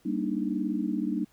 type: chord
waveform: sine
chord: Eb major seventh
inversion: first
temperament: equal with one note detuned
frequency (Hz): 196 / 233.1 / 289.8 / 311.1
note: G3 / Bb3 / D4 / Eb4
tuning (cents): 0 / 0 / -23 / 0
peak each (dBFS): -32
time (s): 0.05-1.25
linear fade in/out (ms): 10
effects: pink hiss -64 dBFS RMS until 1.32 s